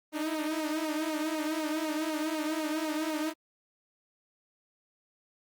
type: tone with flanger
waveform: sawtooth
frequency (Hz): 311.1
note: D#4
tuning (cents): 0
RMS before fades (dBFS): -32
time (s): 0.12-3.34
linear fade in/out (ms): 50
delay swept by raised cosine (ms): 0.56 to 5.46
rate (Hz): 4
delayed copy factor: -0.85
effects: Opus 24 kbps